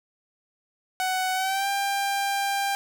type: tone with pitch glide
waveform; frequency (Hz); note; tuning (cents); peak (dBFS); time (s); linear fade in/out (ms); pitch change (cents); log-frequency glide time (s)
sawtooth; 746 to 794.9; F#5 to G5; +14 to +24; -20; 1-2.75; 0; +110; 1.33-1.68
effects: none